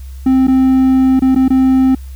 triangle tone with dropouts, 261.8 Hz, C4, 1 cent sharp, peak -5 dBFS, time 0.26-1.95 s, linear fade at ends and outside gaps 5 ms, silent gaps 0.471-0.48 / 1.195-1.22 / 1.349-1.359 / 1.482-1.503 s, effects added 66 Hz sine -26 dBFS peak until 2.15 s + white hiss -47 dBFS RMS until 2.15 s

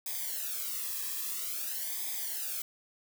blue noise with flanger, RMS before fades -36 dBFS, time 0.06-2.62 s, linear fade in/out 2 ms, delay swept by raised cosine 0.7 to 1.39 ms, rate 0.5 Hz, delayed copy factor -1, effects none

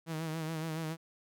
sawtooth tone with vibrato, 160 Hz, D#3, 49 cents sharp, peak -31 dBFS, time 0.06-0.97 s, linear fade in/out 50 ms, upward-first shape sine, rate 7.1 Hz, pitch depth 51 cents each way, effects none

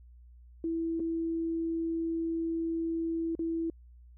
sine tone with dropouts, 329.6 Hz, E4, in tune, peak -29 dBFS, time 0.64-3.7 s, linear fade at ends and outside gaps 2 ms, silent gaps 0.996-1.001 / 3.352-3.392 s, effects added 60 Hz sine -51 dBFS peak until 4.17 s

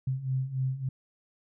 sine beating tone pair, 129.1 / 132.6 Hz, C3 / C3, -23 / +23 cents, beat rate 3.5 Hz, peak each -33 / -29 dBFS, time 0.07-0.89 s, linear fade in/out 5 ms, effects none

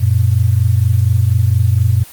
sine tone pair together, 92.27 / 116.5 Hz, F#2 / A#2, -4 / -1 cents, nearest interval major third, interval 403 cents, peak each -12 dBFS, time 0-2.04 s, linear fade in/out 20 ms, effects white hiss -37 dBFS RMS until 2.12 s + Opus 24 kbps

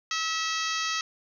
harmonic tone with a mistuned harmonic, 646 Hz, E5, 35 cents flat, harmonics 2 / 3 / 4 / 5 / 6 / 7 / 8 / 9 / 10, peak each -32 / -34 / -35 / -36 / -37 / -37 / -38 / -39 / -39 dBFS, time 0.11-1.01 s, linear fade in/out 2 ms, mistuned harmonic 4, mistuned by +22 cents, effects 10-bit

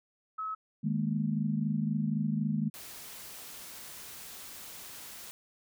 sine tone, 1288 Hz, E6, 41 cents flat, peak -33 dBFS, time 0.38-0.55 s, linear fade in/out 10 ms
sine chord, D# suspended fourth, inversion none, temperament equal with one note detuned, 155.56 / 209.2 / 233.1 Hz, D#3 / G#3 / A#3, 0 / +13 / 0 cents, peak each -32 / -31 / -34 dBFS, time 0.83-2.7 s, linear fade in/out 20 ms
white noise, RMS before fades -46 dBFS, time 2.74-5.31 s, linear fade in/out 0 ms
effects none

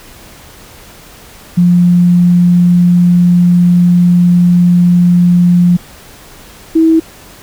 sine tone pair in turn, 176 / 323.7 Hz, F3 / E4, +14 / -31 cents, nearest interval major seventh, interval 1055 cents, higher second, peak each -4 dBFS, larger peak neither, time 1.57-5.77 / 6.75-7 s, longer first, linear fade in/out 10 ms, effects pink hiss -36 dBFS RMS until 7.42 s

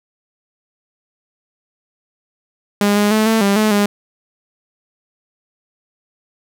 sawtooth tone with pitch steps, 204.1 / 206.6 / 216.8 / 223.1 / 199.3 / 215.3 / 204.3 Hz, G#3 / G#3 / A3 / A3 / G3 / A3 / G#3, -30 / -9 / -25 / +24 / +29 / -37 / -28 cents, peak -8 dBFS, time 2.81-3.86 s, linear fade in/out 2 ms, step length 150 ms, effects none

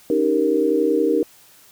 sine chord, Eb dominant seventh, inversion third, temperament equal with one note detuned, 280.4 / 311.1 / 392 / 466.2 Hz, Db4 / Eb4 / G4 / Bb4, +20 / 0 / 0 / 0 cents, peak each -25 / -20 / -22 / -19 dBFS, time 0.1-1.23 s, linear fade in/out 2 ms, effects white hiss -50 dBFS RMS until 1.71 s

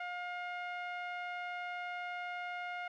sawtooth tone with low-pass filter, 712 Hz, F5, 33 cents sharp, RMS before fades -41 dBFS, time 0-2.88 s, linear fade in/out 5 ms, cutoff 2100 Hz, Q 2.3, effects none

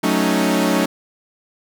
sawtooth chord, D# half-diminished seventh, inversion first, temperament equal, 185 / 220 / 277.2 / 311.1 Hz, F#3 / A3 / C#4 / D#4, 0 / 0 / 0 / 0 cents, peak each -17 dBFS, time 0.03-0.86 s, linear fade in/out 10 ms, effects none

